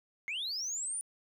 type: linear sweep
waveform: sine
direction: up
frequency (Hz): 2093 to 9600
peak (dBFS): -32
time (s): 0.28-1.01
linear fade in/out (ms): 0
effects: tanh soft clip ceiling -32 dBFS + 12-bit